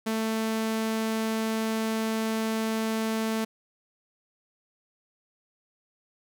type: tone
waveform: sawtooth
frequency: 221.7 Hz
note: A3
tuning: 13 cents sharp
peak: -22 dBFS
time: 0.06-3.45 s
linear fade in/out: 10 ms
effects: none